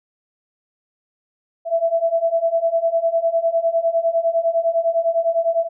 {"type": "beating tone pair", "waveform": "sine", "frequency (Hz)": [659.3, 669.2], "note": ["E5", "E5"], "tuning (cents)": [0, 26], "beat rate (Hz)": 9.9, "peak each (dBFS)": [-20, -18], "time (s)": [1.65, 5.69], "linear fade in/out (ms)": 50, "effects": []}